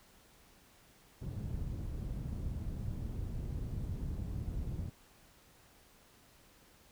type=low-pass noise; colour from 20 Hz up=white; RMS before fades=-39 dBFS; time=1.21-4.9 s; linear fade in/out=10 ms; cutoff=110 Hz; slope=12 dB/octave; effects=pink hiss -63 dBFS RMS until 6.91 s